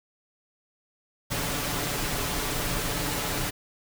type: noise with comb filter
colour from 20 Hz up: pink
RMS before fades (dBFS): -29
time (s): 1.3-3.51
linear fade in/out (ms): 20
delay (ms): 6.9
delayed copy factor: +0.5
effects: none